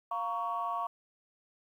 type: chord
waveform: sine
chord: Bb minor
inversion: second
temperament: just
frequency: 699.2 / 932.3 / 1118.8 Hz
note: F5 / Bb5 / Db6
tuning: +2 / 0 / +16 cents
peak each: -36 / -37 / -33 dBFS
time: 0.11-0.87 s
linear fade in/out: 5 ms
effects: tanh soft clip ceiling -24 dBFS + 11-bit